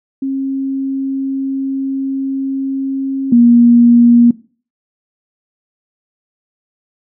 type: tone pair in turn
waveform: sine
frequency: 270 / 237.7 Hz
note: C#4 / A#3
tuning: -45 / +34 cents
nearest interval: major second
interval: 221 cents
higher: first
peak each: -15 / -4 dBFS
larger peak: second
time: 0.22-3.32 / 3.32-4.31 s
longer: first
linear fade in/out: 5 ms
effects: noise-tail reverb RT60 0.4 s tail -20 dB re dry